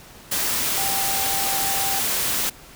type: tone in noise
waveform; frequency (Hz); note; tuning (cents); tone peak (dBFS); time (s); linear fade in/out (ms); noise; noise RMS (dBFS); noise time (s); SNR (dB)
sine; 784; G5; 0; -28; 0.77-2; 10; white; -23; 0.31-2.5; -8
effects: pink hiss -45 dBFS RMS until 2.75 s